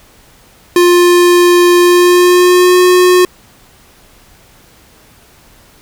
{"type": "tone with pitch glide", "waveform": "square", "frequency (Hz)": [352.2, 362.1], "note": ["F4", "F#4"], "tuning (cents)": [15, -37], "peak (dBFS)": -5, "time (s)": [0.76, 3.25], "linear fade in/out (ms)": 2, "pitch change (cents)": 48, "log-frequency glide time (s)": [1.81, 2.79], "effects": ["pink hiss -44 dBFS RMS until 5.81 s"]}